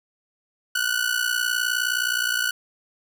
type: ring-modulated tone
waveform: sawtooth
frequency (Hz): 1480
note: F#6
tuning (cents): 0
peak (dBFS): -15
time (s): 0.75-2.51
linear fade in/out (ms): 5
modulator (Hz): 29.7
effects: none